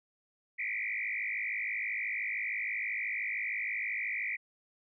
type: tone with frequency modulation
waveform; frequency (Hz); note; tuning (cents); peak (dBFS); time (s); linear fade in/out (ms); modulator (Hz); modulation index
sine; 2166; C#7; -41; -32; 0.58-4.37; 20; 53; 4.4
effects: none